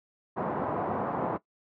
white band-pass noise, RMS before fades -31 dBFS, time 0.36-1.38 s, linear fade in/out 20 ms, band 110 to 1000 Hz, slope 24 dB/octave, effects noise-tail reverb RT60 0.1 s tail -17 dB re dry

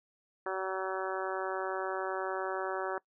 harmonic tone, 189.4 Hz, F#3, 41 cents sharp, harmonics 2 / 3 / 4 / 5 / 6 / 7 / 8 / 9, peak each -37 / -39 / -40 / -41 / -42 / -42 / -43 / -44 dBFS, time 0.46-2.98 s, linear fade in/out 2 ms, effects noise-tail reverb RT60 0.1 s tail -22 dB re dry

